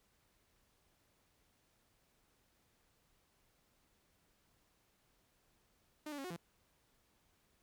sawtooth tone with pitch steps, 303.5 / 289 / 272.8 / 364.6 / 170 Hz, D#4 / D4 / C#4 / F#4 / F3, -43 / -28 / -28 / -25 / -46 cents, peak -39 dBFS, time 6.06-6.365 s, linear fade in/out 5 ms, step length 61 ms, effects pink hiss -75 dBFS RMS until 7.62 s

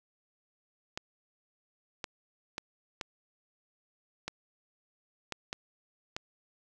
clicks, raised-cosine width 0.2 ms, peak -18 dBFS, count 8, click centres 0.975 / 2.042 / 2.581 / 3.012 / 4.28 / 5.323 / 5.529 / 6.165 s, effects none

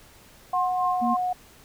sine tone with pitch glide, 733 to 728.4 Hz, F#5 to F#5, -16 to -27 cents, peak -23 dBFS, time 0.53-1.33 s, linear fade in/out 5 ms, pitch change -11 cents, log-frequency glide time 0.71-1.18 s
sine tone with tremolo, 1061 Hz, C6, 24 cents sharp, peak -23 dBFS, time 0.53-1.17 s, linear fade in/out 10 ms, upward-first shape sine, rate 3.7 Hz, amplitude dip 80%
sine tone, 235.4 Hz, A#3, 17 cents sharp, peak -24 dBFS, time 1.01-1.15 s, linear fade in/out 20 ms
effects pink hiss -52 dBFS RMS until 1.64 s

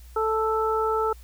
harmonic tone, 440 Hz, A4, in tune, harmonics 1 / 2 / 3, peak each -24 / -28 / -26 dBFS, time 0.16-1.13 s, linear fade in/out 5 ms, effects added 60 Hz sine -43 dBFS peak until 1.23 s + white hiss -56 dBFS RMS until 1.23 s

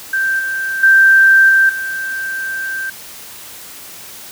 sine tone with level steps, 1568 Hz, G6, in tune, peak -13 / -17 / -5 / -7 / -19 dBFS, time 0.13-2.9 s, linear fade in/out 5 ms, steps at 0.39 / 0.83 / 1.49 / 1.69 s, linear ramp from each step 5 ms, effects white hiss -34 dBFS RMS until 4.31 s + high-pass 60 Hz 12 dB/octave

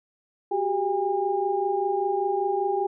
sine tone cluster, 374.9 / 400 / 808 Hz, F#4 / G4 / G#5, +23 / +35 / -48 cents, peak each -27 / -27 / -26 dBFS, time 0.51-2.87 s, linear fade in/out 10 ms, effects none

